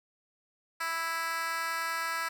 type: tone with high-pass filter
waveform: 10% pulse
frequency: 329.6 Hz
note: E4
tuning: in tune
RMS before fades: -33 dBFS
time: 0.8-2.29 s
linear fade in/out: 10 ms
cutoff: 1300 Hz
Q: 1.6
effects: none